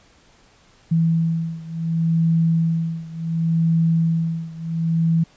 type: beating tone pair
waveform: sine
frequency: 164.2 / 164.89 Hz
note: E3 / E3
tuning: -6 / +1 cents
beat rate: 0.69 Hz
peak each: -19 / -21 dBFS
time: 0.91-5.24 s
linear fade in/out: 10 ms
effects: pink hiss -54 dBFS RMS until 5.36 s + resampled to 16000 Hz